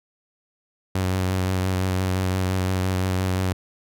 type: tone with vibrato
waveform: sawtooth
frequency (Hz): 93.2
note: F#2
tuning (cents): +13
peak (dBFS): -17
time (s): 0.95-3.53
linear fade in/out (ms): 5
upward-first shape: sine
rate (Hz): 5.8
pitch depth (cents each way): 22
effects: none